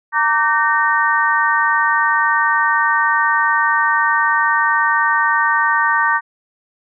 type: harmonic tone with a mistuned harmonic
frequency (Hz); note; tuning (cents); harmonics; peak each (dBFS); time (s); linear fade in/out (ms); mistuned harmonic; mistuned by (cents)
306.8; D#4; -24; 3 / 4 / 5 / 6; -18 / -18 / -18 / -18; 0.12-6.21; 50; 4; -92
effects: none